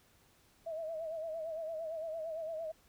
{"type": "tone with vibrato", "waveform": "sine", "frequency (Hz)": 644, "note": "E5", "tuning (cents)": -41, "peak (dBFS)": -37, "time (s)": [0.66, 2.72], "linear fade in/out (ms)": 10, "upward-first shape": "sine", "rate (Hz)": 8.8, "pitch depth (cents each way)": 67, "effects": ["pink hiss -67 dBFS RMS until 2.88 s"]}